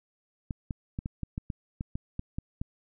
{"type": "clicks", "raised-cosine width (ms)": 5, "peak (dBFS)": -20, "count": 12, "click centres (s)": [0.508, 0.708, 0.989, 1.059, 1.233, 1.379, 1.502, 1.809, 1.955, 2.194, 2.385, 2.615], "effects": []}